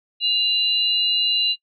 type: tone pair together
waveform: sine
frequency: 2821 / 3989 Hz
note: F7 / B7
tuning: +17 / +17 cents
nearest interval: tritone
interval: 600 cents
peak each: -20 dBFS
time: 0.2-1.56 s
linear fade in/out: 50 ms
effects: noise-tail reverb RT60 0.1 s tail -21 dB re dry